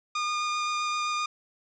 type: tone with vibrato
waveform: sawtooth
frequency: 1217 Hz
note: D#6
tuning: 39 cents flat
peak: -23 dBFS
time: 0.15-1.26 s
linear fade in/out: 5 ms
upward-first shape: sine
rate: 7.7 Hz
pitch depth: 9 cents each way
effects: resampled to 16000 Hz + 10-bit